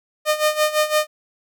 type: tone with tremolo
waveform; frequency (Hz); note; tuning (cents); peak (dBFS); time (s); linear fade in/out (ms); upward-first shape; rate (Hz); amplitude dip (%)
sawtooth; 610; D#5; -34; -10; 0.25-1.07; 50; sine; 5.9; 80
effects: none